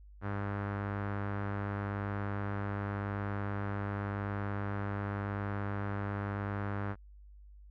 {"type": "tone with low-pass filter", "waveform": "sawtooth", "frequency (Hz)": 100.9, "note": "G#2", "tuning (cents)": -49, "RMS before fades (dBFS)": -36, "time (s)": [0.21, 6.96], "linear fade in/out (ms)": 50, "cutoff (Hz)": 1500, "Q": 2.3, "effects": ["added 50 Hz sine -51 dBFS peak until 7.7 s"]}